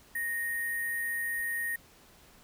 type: tone with sample-and-hold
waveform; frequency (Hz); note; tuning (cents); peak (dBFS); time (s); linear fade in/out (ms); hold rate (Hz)
sine; 1864.7; A#6; 0; -30; 0.15-1.76; 5; 11025
effects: pink hiss -58 dBFS RMS until 2.43 s